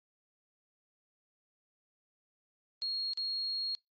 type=tone with dropouts; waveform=sine; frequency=4284 Hz; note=C8; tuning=40 cents sharp; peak=-32 dBFS; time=2.82-3.75 s; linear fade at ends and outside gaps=0 ms; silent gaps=3.134-3.174 s; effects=noise-tail reverb RT60 0.2 s tail -26 dB re dry + MP3 32 kbps